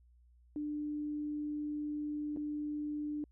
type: tone with dropouts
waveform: sine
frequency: 297.4 Hz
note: D4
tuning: 22 cents sharp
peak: -35 dBFS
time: 0.56-3.24 s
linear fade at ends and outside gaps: 1 ms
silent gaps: 2.363-2.371 s
effects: added 60 Hz sine -61 dBFS peak until 3.31 s